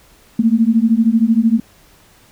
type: beating tone pair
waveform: sine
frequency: 220 / 233 Hz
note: A3 / A#3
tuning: 0 / -1 cents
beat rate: 13 Hz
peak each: -13 dBFS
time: 0.39-1.6 s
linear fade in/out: 5 ms
effects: pink hiss -49 dBFS RMS until 2.31 s